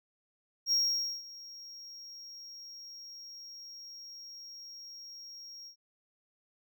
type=tone with ADSR envelope; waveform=triangle; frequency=5588 Hz; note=F8; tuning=in tune; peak=-23 dBFS; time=0.66-5.76 s; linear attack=62 ms; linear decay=500 ms; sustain=-21 dB; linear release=92 ms; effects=none